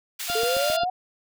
pink high-pass noise, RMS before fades -32 dBFS, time 0.19-0.77 s, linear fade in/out 10 ms, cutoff 2500 Hz, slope 12 dB/octave
harmonic tone, 698.5 Hz, F5, in tune, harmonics 1 / 2 / 4 / 5 / 6 / 7, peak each -28 / -31 / -34 / -35 / -36 / -36 dBFS, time 0.28-0.85 s, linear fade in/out 20 ms
click train, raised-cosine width 2 ms, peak -24 dBFS, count 5, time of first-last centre 0.3-0.835 s, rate 7.48 Hz
sine exponential sweep, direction up, 431.8 to 750 Hz, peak -23 dBFS, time 0.35-0.9 s, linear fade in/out 5 ms
effects none

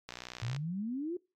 click train, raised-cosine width 0.2 ms, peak -24 dBFS, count 30, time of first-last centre 0.09-0.564 s, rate 61.2 Hz
sine exponential sweep, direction up, 110 to 370 Hz, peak -33 dBFS, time 0.42-1.17 s, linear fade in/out 5 ms
effects noise-tail reverb RT60 0.3 s tail -24 dB re dry + MP3 96 kbps

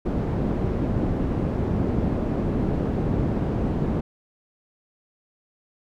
white low-pass noise, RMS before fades -24 dBFS, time 0.05-4.01 s, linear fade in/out 10 ms, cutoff 280 Hz, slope 12 dB/octave, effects none

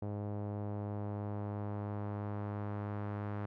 sawtooth tone with low-pass filter sweep, 103 Hz, G#2, 14 cents flat, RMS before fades -39 dBFS, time 0.02-3.46 s, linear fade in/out 5 ms, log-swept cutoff 660 to 1400 Hz, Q 1.2, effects none

